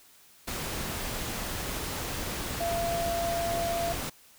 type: tone in noise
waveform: sine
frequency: 681 Hz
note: F5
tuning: 44 cents flat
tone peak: -28 dBFS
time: 2.6-3.93 s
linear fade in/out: 10 ms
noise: pink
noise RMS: -34 dBFS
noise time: 0.47-4.1 s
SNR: +3 dB
effects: white hiss -57 dBFS RMS until 4.38 s